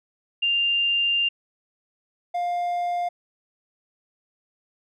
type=tone pair in turn; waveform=sine / triangle; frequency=2794 / 703.6 Hz; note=F7 / F5; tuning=0 / +13 cents; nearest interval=2 octaves; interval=2387 cents; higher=first; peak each=-19 / -21 dBFS; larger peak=first; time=0.42-1.29 / 2.34-3.09 s; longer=first; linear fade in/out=10 ms; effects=none